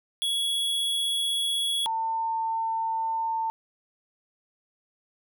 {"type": "tone pair in turn", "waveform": ["square", "sine"], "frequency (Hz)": [3356, 899.5], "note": ["G#7", "A5"], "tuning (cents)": [17, 38], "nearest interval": "octave + major seventh", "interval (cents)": 2279, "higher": "first", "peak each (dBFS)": -25, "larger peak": "neither", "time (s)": [[0.22, 1.86], [1.86, 3.5]], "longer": "neither", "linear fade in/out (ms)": 0, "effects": []}